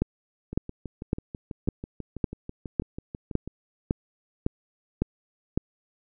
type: two click trains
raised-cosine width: 3 ms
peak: -22 / -10 dBFS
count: 19 / 11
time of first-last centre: 0.53-3.476 / 0.02-5.576 s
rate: 6.11 / 1.8 Hz
effects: none